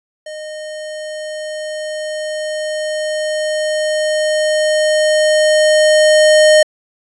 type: tone with level ramp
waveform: square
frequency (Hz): 615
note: D#5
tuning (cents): -20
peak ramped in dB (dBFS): -27 to -6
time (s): 0.26-6.63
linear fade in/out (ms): 5
effects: resampled to 24000 Hz